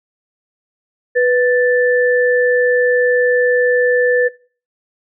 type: tone pair together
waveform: sine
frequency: 493.9 / 1760 Hz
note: B4 / A6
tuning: 0 / 0 cents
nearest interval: octave + minor seventh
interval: 2200 cents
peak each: -11 / -16 dBFS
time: 1.15-4.29 s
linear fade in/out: 20 ms
effects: noise-tail reverb RT60 0.4 s tail -21 dB re dry